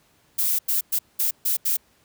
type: noise bursts at uneven times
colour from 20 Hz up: violet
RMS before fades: -22 dBFS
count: 6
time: 0.38-0.59 / 0.68-0.81 / 0.92-0.99 / 1.19-1.31 / 1.45-1.57 / 1.65-1.77 s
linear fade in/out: 10 ms
effects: pink hiss -61 dBFS RMS until 2.04 s + high-pass 60 Hz 12 dB/octave